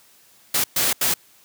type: noise bursts at uneven times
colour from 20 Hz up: white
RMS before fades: -20 dBFS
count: 3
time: 0.54-0.64 / 0.76-0.93 / 1.01-1.14 s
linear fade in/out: 5 ms
effects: white hiss -54 dBFS RMS until 1.44 s + high-pass 80 Hz 12 dB/octave